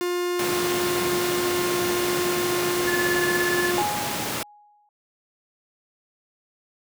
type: tone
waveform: 45% pulse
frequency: 354.6 Hz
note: F4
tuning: 26 cents sharp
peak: -23 dBFS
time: 0.01-3.82 s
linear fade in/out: 0 ms
type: noise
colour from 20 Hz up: pink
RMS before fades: -27 dBFS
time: 0.39-4.43 s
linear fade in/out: 2 ms
type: tone with tremolo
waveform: sine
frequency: 1732 Hz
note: A6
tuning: 28 cents flat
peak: -21 dBFS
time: 2.87-3.71 s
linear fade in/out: 10 ms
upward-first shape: triangle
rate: 17 Hz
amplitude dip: 75%
type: tone with exponential decay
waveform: sine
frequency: 830.6 Hz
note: G#5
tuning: in tune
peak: -21 dBFS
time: 3.78-4.89 s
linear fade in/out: 2 ms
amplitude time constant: 240 ms
effects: high-pass 150 Hz 12 dB/octave